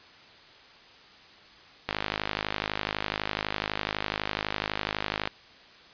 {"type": "click train", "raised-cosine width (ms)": 0.3, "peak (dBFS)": -11, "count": 177, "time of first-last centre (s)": [1.89, 5.275], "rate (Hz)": 52, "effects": ["white hiss -52 dBFS RMS until 5.93 s", "resampled to 11025 Hz"]}